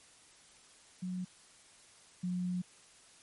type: tone pair in turn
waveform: sine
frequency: 182.4 / 179.89 Hz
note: F#3 / F#3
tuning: -24 / -48 cents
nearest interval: unison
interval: 24 cents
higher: first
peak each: -35 / -32 dBFS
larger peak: second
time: 1.02-1.25 / 2.23-2.62 s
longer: second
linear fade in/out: 10 ms
effects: white hiss -60 dBFS RMS until 3.22 s + MP3 48 kbps